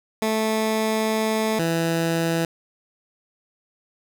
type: tone pair in turn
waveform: 15% pulse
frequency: 219.2 / 165.69 Hz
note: A3 / E3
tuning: -6 / +9 cents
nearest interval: perfect fourth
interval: 485 cents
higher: first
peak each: -14 dBFS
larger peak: neither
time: 0.22-1.59 / 1.59-2.45 s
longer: first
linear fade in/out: 2 ms
effects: none